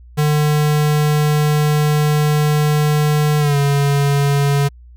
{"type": "tone with pitch glide", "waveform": "square", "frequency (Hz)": [150, 141.58], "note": ["D3", "C#3"], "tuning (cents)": [37, 37], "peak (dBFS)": -13, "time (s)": [0.17, 4.69], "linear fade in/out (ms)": 20, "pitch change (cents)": -100, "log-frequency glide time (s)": [3.39, 3.57], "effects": ["added 60 Hz sine -38 dBFS peak until 4.96 s"]}